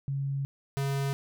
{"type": "tone pair in turn", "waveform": ["sine", "square"], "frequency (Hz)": [138.2, 138.2], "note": ["C#3", "C#3"], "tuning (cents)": [-5, -5], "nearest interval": "unison", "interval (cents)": 0, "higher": "neither", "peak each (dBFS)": -28, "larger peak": "neither", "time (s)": [[0.08, 0.45], [0.77, 1.13]], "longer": "first", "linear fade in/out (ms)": 0, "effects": []}